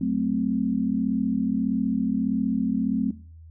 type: chord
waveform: sine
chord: F# diminished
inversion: none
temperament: equal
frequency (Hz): 185 / 220 / 261.6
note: F#3 / A3 / C4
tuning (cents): 0 / 0 / 0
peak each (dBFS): -27 / -26 / -25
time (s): 0.01-3.11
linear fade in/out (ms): 5
effects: noise-tail reverb RT60 0.4 s tail -18 dB re dry + added 81 Hz sine -43 dBFS peak until 3.5 s